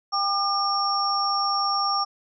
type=tone cluster; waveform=sine; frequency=795 / 1199 / 5490 Hz; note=G5 / D6 / F8; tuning=+24 / +36 / -31 cents; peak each=-27 / -24 / -26 dBFS; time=0.12-2.05 s; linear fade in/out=20 ms; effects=none